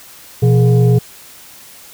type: tone with frequency modulation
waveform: sine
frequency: 123.47 Hz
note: B2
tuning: in tune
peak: -7 dBFS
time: 0.42-0.99 s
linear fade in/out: 10 ms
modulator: 295 Hz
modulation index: 0.75
effects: white hiss -39 dBFS RMS until 1.93 s